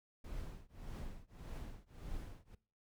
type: noise with tremolo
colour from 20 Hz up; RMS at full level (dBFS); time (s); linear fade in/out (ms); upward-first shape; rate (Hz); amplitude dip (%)
brown; -43; 0.24-2.55; 5; triangle; 1.7; 100
effects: noise-tail reverb RT60 0.4 s tail -20 dB re dry